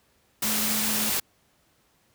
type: tone in noise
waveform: sine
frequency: 215.2 Hz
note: A3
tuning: 38 cents flat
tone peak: -32 dBFS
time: 0.44-1.1 s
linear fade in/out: 5 ms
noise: white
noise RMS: -26 dBFS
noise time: 0.42-1.2 s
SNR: -9 dB
effects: pink hiss -65 dBFS RMS until 2.14 s + high-pass 60 Hz 12 dB/octave